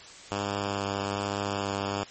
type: tone with vibrato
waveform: 5% pulse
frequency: 100 Hz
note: G2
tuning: 35 cents sharp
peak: -17 dBFS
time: 0.31-2.04 s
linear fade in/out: 5 ms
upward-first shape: sine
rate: 1.2 Hz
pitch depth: 13 cents each way
effects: white hiss -47 dBFS RMS until 2.1 s + MP3 32 kbps